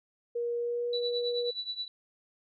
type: tone with pitch glide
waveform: sine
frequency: 474.6 to 481.2 Hz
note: A#4 to B4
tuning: +31 to -45 cents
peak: -29 dBFS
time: 0.35-1.51 s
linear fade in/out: 10 ms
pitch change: +24 cents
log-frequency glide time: 0.57-0.9 s
type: tone with tremolo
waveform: sine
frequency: 3951 Hz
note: B7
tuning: in tune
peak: -30 dBFS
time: 0.93-1.88 s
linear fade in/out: 2 ms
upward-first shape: triangle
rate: 9.4 Hz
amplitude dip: 90%
effects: none